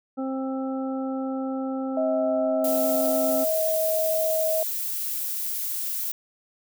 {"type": "harmonic tone", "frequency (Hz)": 264.9, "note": "C4", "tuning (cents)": 22, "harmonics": [1, 2, 3, 5], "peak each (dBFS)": [-27, -33, -37, -41], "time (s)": [0.17, 3.45], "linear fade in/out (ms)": 20}
{"type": "tone", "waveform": "sine", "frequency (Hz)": 637, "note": "D#5", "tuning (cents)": 41, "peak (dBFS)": -22, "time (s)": [1.97, 4.63], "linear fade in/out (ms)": 2}
{"type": "noise", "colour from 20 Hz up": "violet", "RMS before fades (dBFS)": -29, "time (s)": [2.64, 6.12], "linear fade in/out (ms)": 5}
{"effects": []}